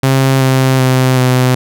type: tone with pitch steps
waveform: sawtooth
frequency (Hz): 133.7 / 131.56 / 129.44 / 127.37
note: C3 / C3 / C3 / C3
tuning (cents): +38 / +10 / -18 / -46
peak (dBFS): -4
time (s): 0.03-1.55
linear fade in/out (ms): 5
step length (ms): 380
effects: none